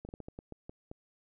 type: slowing click train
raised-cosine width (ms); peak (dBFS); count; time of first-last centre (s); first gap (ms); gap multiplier
2; -30; 9; 0.05-0.914; 39; 1.28
effects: none